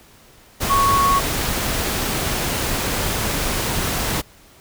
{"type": "tone in noise", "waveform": "sine", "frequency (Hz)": 1108.7, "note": "C#6", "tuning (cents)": 0, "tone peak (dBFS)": -14, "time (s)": [0.69, 1.2], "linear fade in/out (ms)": 20, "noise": "pink", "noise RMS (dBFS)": -22, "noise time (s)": [0.6, 4.22], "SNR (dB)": 5, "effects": ["pink hiss -49 dBFS RMS until 4.6 s"]}